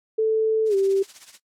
sine tone with pitch glide, 440 to 389.7 Hz, A4 to G4, 0 to -10 cents, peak -17 dBFS, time 0.18-1.03 s, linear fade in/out 10 ms, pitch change -210 cents, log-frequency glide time 0.68-0.75 s
blue noise with tremolo, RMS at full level -36 dBFS, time 0.65-1.4 s, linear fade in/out 50 ms, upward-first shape triangle, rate 16 Hz, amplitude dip 80%
effects noise-tail reverb RT60 0.1 s tail -21 dB re dry + low-pass 7000 Hz 12 dB/octave

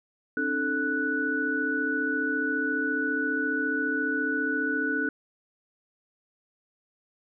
sine tone cluster, 270.6 / 305.2 / 440.5 / 1481 Hz, C#4 / D#4 / A4 / F#6, -42 / -33 / +2 / +1 cents, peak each -31 / -32 / -34 / -27 dBFS, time 0.37-5.09 s, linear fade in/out 2 ms, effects none

